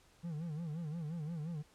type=tone with vibrato; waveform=triangle; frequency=160.1 Hz; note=D#3; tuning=50 cents sharp; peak=-36 dBFS; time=0.23-1.63 s; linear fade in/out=20 ms; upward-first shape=sine; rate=5.7 Hz; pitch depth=140 cents each way; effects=pink hiss -66 dBFS RMS until 1.74 s + low-pass 10000 Hz 12 dB/octave